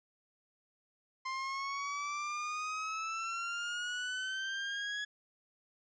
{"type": "exponential sweep", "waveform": "30% pulse", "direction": "up", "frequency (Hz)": [1046.5, 1684], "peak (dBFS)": -33, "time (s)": [1.25, 5.05], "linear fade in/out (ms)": 10, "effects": ["resampled to 16000 Hz"]}